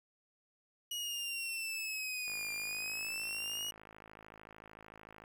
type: exponential two-way sweep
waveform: sawtooth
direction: down then up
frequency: 2912 to 2391 to 2912 Hz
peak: -34 dBFS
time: 0.91-3.71 s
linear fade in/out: 5 ms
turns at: 2.54 s
type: click train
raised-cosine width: 0.5 ms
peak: -37 dBFS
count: 159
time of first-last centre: 2.28-5.239 s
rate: 53.4 Hz
effects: 10-bit